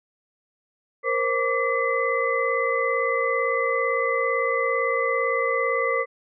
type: tone cluster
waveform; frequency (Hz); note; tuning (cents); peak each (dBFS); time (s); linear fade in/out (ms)
sine; 470.2 / 528 / 1159 / 2026; A#4 / C5 / D6 / B6; +15 / +16 / -23 / +44; -26; 1.03-6.06; 50
effects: none